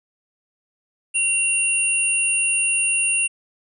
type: tone pair together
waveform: sine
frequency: 2750 / 9224 Hz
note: F7 / D9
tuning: -27 / -32 cents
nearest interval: octave + major sixth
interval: 2095 cents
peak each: -20 dBFS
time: 1.14-3.28 s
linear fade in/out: 20 ms
effects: none